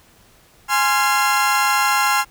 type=chord; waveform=30% pulse; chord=F minor; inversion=first; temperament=equal with one note detuned; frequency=830.6 / 1046.5 / 1375.3 Hz; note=Ab5 / C6 / F6; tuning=0 / 0 / -27 cents; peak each=-17 dBFS; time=0.68-2.25 s; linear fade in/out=50 ms; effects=pink hiss -52 dBFS RMS until 2.3 s